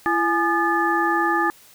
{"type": "tone cluster", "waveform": "sine", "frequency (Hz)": [337.7, 837, 1215, 1736], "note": ["E4", "G#5", "D#6", "A6"], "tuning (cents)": [42, 13, -42, -24], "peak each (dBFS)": -23, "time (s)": [0.06, 1.5], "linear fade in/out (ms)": 0, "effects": ["white hiss -50 dBFS RMS until 1.74 s"]}